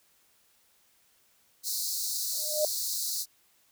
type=high-pass noise; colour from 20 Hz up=pink; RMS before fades=-32 dBFS; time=1.63-3.26 s; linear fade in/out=50 ms; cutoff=4000 Hz; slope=96 dB/octave
type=tone with exponential growth; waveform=sine; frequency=608 Hz; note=D#5; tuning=40 cents flat; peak=-21 dBFS; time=2.32-2.65 s; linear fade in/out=2 ms; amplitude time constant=70 ms
effects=white hiss -66 dBFS RMS until 3.71 s